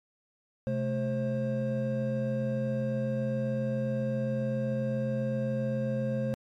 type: tone cluster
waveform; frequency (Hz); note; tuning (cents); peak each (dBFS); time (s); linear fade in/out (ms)
triangle; 129.2 / 216.7 / 531; C3 / A3 / C5; -21 / -26 / +25; -30; 0.67-6.34; 0
effects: MP3 64 kbps